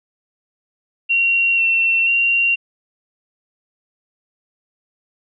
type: tone with pitch steps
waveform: sine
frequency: 2747 / 2706 / 2759 Hz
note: F7 / E7 / F7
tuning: -29 / +45 / -22 cents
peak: -13 dBFS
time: 1.09-2.56 s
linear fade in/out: 20 ms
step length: 490 ms
effects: none